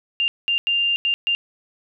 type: tone bursts at uneven times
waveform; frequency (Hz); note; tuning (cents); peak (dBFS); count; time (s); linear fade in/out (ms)
sine; 2794; F7; 0; -17; 5; 0.2-0.28 / 0.48-0.58 / 0.67-0.96 / 1.05-1.14 / 1.27-1.35; 0
effects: none